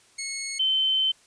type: tone pair in turn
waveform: 10% pulse / sine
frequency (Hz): 2183 / 3079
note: C#7 / G7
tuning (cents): -27 / -32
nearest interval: tritone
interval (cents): 595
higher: second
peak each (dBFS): -20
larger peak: neither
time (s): 0.18-0.59 / 0.59-1.12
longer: second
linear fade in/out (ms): 10
effects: white hiss -58 dBFS RMS until 1.26 s + resampled to 22050 Hz